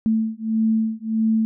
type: beating tone pair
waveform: sine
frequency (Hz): 220.7 / 222.3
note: A3 / A3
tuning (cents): +5 / +18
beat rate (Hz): 1.6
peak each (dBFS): -21 / -21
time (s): 0.06-1.45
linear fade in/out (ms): 0
effects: none